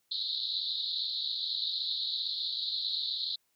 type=band-pass noise; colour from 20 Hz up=pink; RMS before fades=-34 dBFS; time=0.11-3.36 s; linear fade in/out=10 ms; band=3700 to 4300 Hz; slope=96 dB/octave; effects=white hiss -75 dBFS RMS until 3.55 s